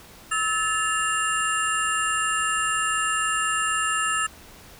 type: tone cluster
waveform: sine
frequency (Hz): 1294 / 1738 / 2788 / 7380 / 9060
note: E6 / A6 / F7 / A#8 / C#9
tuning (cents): -32 / -22 / -4 / -18 / +37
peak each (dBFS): -25 / -27 / -29 / -31 / -32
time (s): 0.31-4.27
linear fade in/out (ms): 10
effects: pink hiss -47 dBFS RMS until 4.79 s